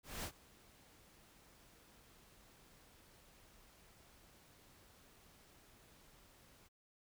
pink noise with ADSR envelope, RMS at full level -42 dBFS, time 0.03-6.69 s, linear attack 210 ms, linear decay 74 ms, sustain -23 dB, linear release 26 ms, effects none

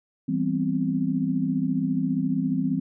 sine chord, C major seventh, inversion first, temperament equal, 164.81 / 196 / 246.9 / 261.6 Hz, E3 / G3 / B3 / C4, 0 / 0 / 0 / 0 cents, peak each -28 / -28 / -31 / -25 dBFS, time 0.28-2.8 s, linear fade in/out 10 ms, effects none

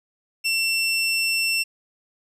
25% pulse tone, 2700 Hz, E7, 41 cents sharp, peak -16 dBFS, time 0.44-1.64 s, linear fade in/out 20 ms, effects resampled to 32000 Hz

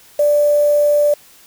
sine tone with quantisation, 587.3 Hz, D5, in tune, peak -10 dBFS, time 0.19-1.14 s, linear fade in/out 5 ms, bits 5, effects white hiss -46 dBFS RMS until 1.46 s

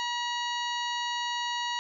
harmonic tone with a mistuned harmonic, 960 Hz, B5, 49 cents flat, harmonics 1 / 2 / 3 / 4 / 5 / 6 / 7, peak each -32 / -36 / -36 / -38 / -41 / -47 / -47 dBFS, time 0-1.79 s, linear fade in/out 0 ms, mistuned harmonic 5, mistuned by -120 cents, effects none

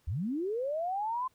sine linear sweep, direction up, 63.8 to 1046.5 Hz, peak -30 dBFS, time 0.07-1.28 s, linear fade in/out 10 ms, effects pink hiss -70 dBFS RMS until 1.34 s

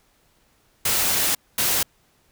white noise bursts at uneven times, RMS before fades -21 dBFS, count 2, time 0.85-1.35 / 1.58-1.83 s, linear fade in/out 5 ms, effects pink hiss -62 dBFS RMS until 2.31 s

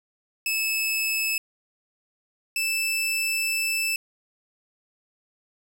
sawtooth tone pair in turn, 2610 / 2639 Hz, E7 / E7, -18 / +1 cents, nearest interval unison, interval 19 cents, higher second, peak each -20 dBFS, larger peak neither, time 0.46-1.38 / 2.56-3.96 s, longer second, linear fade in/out 2 ms, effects none

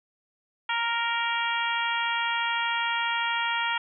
harmonic tone, 466.2 Hz, A#4, in tune, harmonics 2 / 3 / 4 / 5 / 6 / 7, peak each -29 / -31 / -32 / -33 / -34 / -34 dBFS, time 0.69-3.78 s, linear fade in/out 5 ms, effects none

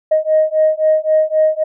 sine beating tone pair, 622.3 / 626.1 Hz, D#5 / D#5, 0 / +11 cents, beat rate 3.8 Hz, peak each -13 dBFS, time 0.11-1.64 s, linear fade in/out 10 ms, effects tanh soft clip ceiling -4 dBFS

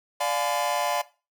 45% pulse chord, D diminished seventh, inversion none, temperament just, 587.3 / 704.8 / 845.8 / 1014.9 Hz, D5 / F5 / Ab5 / Cb6, 0 / +16 / +31 / +47 cents, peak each -29 / -29 / -31 / -30 dBFS, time 0.2-1.02 s, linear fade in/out 10 ms, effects noise-tail reverb RT60 0.3 s tail -17 dB re dry

